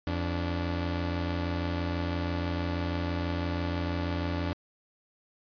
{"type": "tone pair together", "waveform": "sawtooth", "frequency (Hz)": [86.15, 290], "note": ["F2", "D4"], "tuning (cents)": [-23, -22], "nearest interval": "octave + major sixth", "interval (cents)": 2101, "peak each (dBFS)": [-26, -30], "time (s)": [0.07, 4.53], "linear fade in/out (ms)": 0, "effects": ["resampled to 11025 Hz"]}